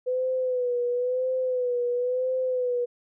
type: tone with vibrato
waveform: sine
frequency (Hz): 500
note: B4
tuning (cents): +21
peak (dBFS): -23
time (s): 0.06-2.86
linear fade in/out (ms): 20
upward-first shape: sine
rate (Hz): 0.98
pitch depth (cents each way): 54
effects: none